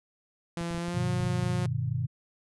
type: tone with pitch glide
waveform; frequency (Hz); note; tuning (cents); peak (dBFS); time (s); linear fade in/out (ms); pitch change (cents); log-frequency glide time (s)
sawtooth; 170 to 179.49; F3 to F3; -46 to +48; -27; 0.57-1.66; 0; +94; 0.78-1.05
type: clicks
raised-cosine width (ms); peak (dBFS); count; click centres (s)
5; -29; 8; 0.611 / 0.71 / 0.747 / 0.779 / 0.883 / 1.206 / 1.252 / 1.441
type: chord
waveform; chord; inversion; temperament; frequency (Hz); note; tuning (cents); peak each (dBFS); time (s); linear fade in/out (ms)
sine; G augmented; none; just; 98 / 122.5 / 153.12; G2 / B2 / D#3; 0 / -14 / -27; -34 / -29 / -33; 0.94-2.07; 10
effects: resampled to 24000 Hz